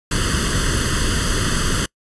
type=noise with comb filter; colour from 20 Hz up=pink; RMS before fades=-19 dBFS; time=0.11-1.86 s; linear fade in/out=5 ms; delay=0.64 ms; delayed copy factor=+0.9; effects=noise-tail reverb RT60 0.1 s tail -26 dB re dry + resampled to 24000 Hz